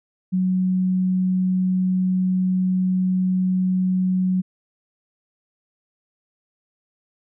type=tone; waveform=sine; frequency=185 Hz; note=F#3; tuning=in tune; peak=-17 dBFS; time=0.32-4.42 s; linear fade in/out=20 ms; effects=none